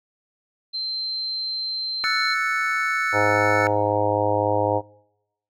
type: tone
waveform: sine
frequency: 4117 Hz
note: C8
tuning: 29 cents flat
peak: -25 dBFS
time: 0.73-2.35 s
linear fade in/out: 20 ms
type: chord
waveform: triangle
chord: F# minor seventh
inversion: third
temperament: equal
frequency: 1318.5 / 1480 / 1760 / 2217 Hz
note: E6 / F#6 / A6 / C#7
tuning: 0 / 0 / 0 / 0 cents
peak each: -24 / -25 / -26 / -24 dBFS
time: 2.04-3.67 s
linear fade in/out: 0 ms
type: harmonic tone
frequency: 103.83 Hz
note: G#2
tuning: in tune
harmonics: 1 / 3 / 4 / 5 / 6 / 7 / 8 / 9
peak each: -29 / -29 / -29 / -23 / -27 / -28 / -28 / -26 dBFS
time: 3.12-4.82 s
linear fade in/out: 50 ms
effects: noise-tail reverb RT60 1.0 s tail -26 dB re dry